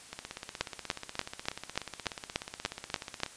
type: two click trains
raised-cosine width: 0.2 ms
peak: -21 / -11 dBFS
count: 53 / 10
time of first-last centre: 0.13-3.263 / 0.61-3.234 s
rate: 16.6 / 3.43 Hz
effects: white hiss -51 dBFS RMS until 3.36 s + resampled to 22050 Hz